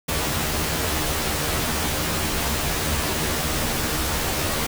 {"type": "noise with comb filter", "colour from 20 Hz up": "pink", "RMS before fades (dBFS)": -24, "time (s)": [0.08, 4.67], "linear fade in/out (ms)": 10, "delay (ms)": 13, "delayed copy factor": 1, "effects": []}